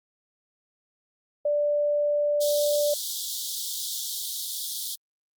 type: tone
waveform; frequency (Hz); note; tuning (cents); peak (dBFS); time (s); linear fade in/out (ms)
sine; 587.3; D5; 0; -21; 1.45-2.94; 5
type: high-pass noise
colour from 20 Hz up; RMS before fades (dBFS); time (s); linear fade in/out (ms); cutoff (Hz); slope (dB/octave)
pink; -32; 2.4-4.96; 20; 3300; 96
effects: Opus 48 kbps

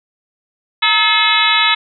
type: harmonic tone with a mistuned harmonic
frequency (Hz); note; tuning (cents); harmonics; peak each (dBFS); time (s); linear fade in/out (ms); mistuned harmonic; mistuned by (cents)
430; A4; -40; 2 / 3 / 4 / 5 / 6 / 7 / 8 / 9; -20 / -18 / -20 / -17 / -19 / -23 / -18 / -17; 0.82-1.75; 10; 2; +130
effects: none

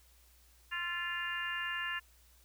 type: harmonic tone with a mistuned harmonic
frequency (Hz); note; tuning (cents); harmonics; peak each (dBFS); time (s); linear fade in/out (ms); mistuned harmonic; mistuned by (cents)
349.2; F4; 0; 3 / 4 / 5 / 6 / 7 / 8; -44 / -44 / -37 / -48 / -48 / -41; 0.71-2; 20; 4; -34
effects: added 60 Hz sine -63 dBFS peak until 2.44 s + white hiss -66 dBFS RMS until 2.44 s

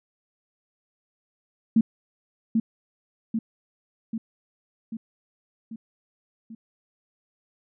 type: tone with echo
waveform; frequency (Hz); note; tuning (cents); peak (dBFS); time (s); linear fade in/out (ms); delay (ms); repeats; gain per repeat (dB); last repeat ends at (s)
sine; 224.7; A3; +37; -14; 1.76-1.81; 5; 790; 6; -4; 6.55
effects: none

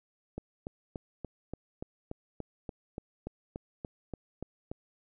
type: click train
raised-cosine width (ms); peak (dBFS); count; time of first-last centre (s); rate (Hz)
2; -24; 16; 0.38-4.715; 3.46
effects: none

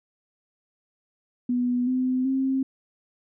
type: tone with pitch steps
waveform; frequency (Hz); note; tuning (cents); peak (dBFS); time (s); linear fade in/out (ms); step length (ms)
sine; 246.1 / 255.8 / 265.9; B3 / C4 / C4; -6 / -39 / +28; -21; 1.49-2.63; 5; 380
effects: none

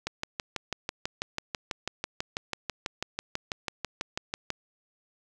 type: click train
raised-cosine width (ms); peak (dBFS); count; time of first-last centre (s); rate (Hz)
0.2; -13; 28; 0.07-4.503; 6.09
effects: none

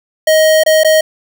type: tone with dropouts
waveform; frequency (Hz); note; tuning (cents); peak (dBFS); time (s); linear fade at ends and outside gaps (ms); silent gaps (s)
square; 628; D#5; +16; -7; 0.27-1.01; 5; 0.636-0.662 / 0.835-0.846
effects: none

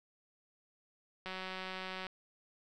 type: click train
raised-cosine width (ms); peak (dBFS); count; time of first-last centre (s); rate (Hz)
0.3; -26; 152; 1.26-2.067; 187
effects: none

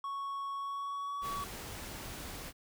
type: tone with pitch glide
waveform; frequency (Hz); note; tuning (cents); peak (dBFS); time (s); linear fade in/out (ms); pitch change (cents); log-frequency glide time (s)
triangle; 1108.7 to 1131.3; C#6 to C#6; 0 to +35; -34; 0.04-1.44; 2; +35; 0.54-1.21
type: noise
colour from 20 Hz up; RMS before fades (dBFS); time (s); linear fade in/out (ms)
pink; -44; 1.21-2.53; 50
effects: none

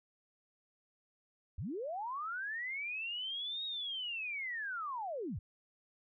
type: linear two-way sweep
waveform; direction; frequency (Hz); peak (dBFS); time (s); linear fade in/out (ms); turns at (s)
sine; up then down; 59 to 3795 to 59; -37; 1.58-5.39; 5; 3.65
effects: none

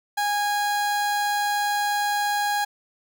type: tone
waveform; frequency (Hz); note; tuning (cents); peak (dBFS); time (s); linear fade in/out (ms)
30% pulse; 823; G#5; -16; -19; 0.17-2.65; 10
effects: none

